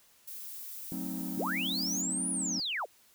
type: noise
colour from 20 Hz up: violet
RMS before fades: -43 dBFS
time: 0.27-2.02 s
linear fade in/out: 10 ms
type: chord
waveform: triangle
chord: F# diminished seventh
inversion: none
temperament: equal with one note detuned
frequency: 185 / 220 / 261.6 / 316.2 Hz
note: F#3 / A3 / C4 / Eb4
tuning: 0 / 0 / 0 / +28 cents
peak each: -37 / -41 / -37 / -41 dBFS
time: 0.92-2.6 s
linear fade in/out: 0 ms
type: linear two-way sweep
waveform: sine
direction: up then down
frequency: 69.3 to 9956 to 343 Hz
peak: -31 dBFS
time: 1.37-2.86 s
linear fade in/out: 20 ms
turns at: 2.3 s
effects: white hiss -63 dBFS RMS until 3.14 s